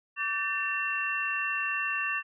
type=tone cluster; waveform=sine; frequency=1152 / 1543 / 1783 / 2720 Hz; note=D6 / G6 / A6 / F7; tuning=-34 / -28 / +22 / -46 cents; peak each=-35 / -39 / -32 / -31 dBFS; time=0.16-2.23 s; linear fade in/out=50 ms; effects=none